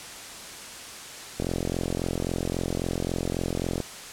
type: click train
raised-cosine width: 2 ms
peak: -14 dBFS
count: 106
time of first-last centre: 1.4-3.803 s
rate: 43.7 Hz
effects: white hiss -40 dBFS RMS until 4.12 s + low-pass 9000 Hz 12 dB/octave